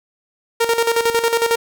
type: tone with tremolo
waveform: sawtooth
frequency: 463 Hz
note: A#4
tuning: 12 cents flat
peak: -9 dBFS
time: 0.6-1.56 s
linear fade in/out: 10 ms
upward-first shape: square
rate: 11 Hz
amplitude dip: 65%
effects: none

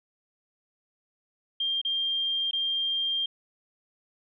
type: tone with dropouts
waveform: sine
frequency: 3193 Hz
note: G7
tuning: 31 cents sharp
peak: -25 dBFS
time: 1.6-3.26 s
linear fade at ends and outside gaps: 5 ms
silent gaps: 1.815-1.849 / 2.511-2.531 s
effects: none

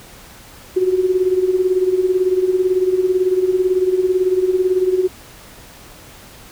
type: tone with tremolo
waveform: sine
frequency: 370 Hz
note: F#4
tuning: in tune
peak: -10 dBFS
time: 0.76-5.08 s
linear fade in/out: 10 ms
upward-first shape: sine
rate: 18 Hz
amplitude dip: 70%
effects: pink hiss -41 dBFS RMS until 6.51 s

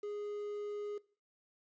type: tone with quantisation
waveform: triangle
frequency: 414.1 Hz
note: G#4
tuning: 5 cents flat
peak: -36 dBFS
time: 0.03-0.98 s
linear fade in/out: 5 ms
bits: 10
effects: noise-tail reverb RT60 0.4 s tail -20 dB re dry + resampled to 16000 Hz

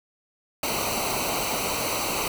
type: noise with comb filter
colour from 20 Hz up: pink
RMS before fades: -27 dBFS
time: 0.63-2.28 s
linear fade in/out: 2 ms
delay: 0.58 ms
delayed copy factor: -0.8
effects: none

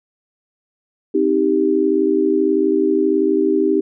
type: chord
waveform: sine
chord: C minor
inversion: none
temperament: just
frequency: 261.6 / 314 / 392.4 Hz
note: C4 / Eb4 / G4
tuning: 0 / +16 / +2 cents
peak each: -21 / -17 / -16 dBFS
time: 1.14-3.81 s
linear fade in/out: 10 ms
effects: none

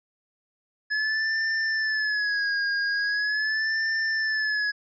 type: tone with vibrato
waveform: square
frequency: 1704 Hz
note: G#6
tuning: 44 cents sharp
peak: -24 dBFS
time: 0.9-4.72 s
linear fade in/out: 20 ms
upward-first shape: sine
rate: 0.41 Hz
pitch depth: 81 cents each way
effects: resampled to 16000 Hz

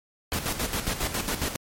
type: noise with tremolo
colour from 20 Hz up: pink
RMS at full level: -27 dBFS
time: 0.32-1.56 s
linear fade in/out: 0 ms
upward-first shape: square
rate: 7.3 Hz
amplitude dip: 60%
effects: MP3 64 kbps

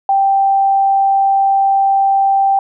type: tone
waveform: sine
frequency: 784 Hz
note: G5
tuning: in tune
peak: -9 dBFS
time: 0.09-2.59 s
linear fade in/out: 2 ms
effects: none

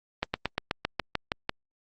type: slowing click train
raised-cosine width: 0.3 ms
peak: -10 dBFS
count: 10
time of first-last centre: 0.23-1.494 s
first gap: 110 ms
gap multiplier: 1.06
effects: Opus 32 kbps

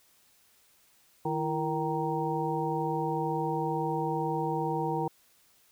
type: harmonic tone with a mistuned harmonic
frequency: 155.56 Hz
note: D#3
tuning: in tune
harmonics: 1 / 2 / 3 / 5 / 6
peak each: -34 / -34 / -34 / -34 / -34 dBFS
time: 1.25-5.08 s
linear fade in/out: 5 ms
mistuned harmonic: 2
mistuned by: +120 cents
effects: white hiss -64 dBFS RMS until 5.71 s

